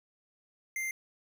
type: tone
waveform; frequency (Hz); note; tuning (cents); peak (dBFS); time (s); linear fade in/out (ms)
square; 2093; C7; 0; -33; 0.76-0.91; 2
effects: none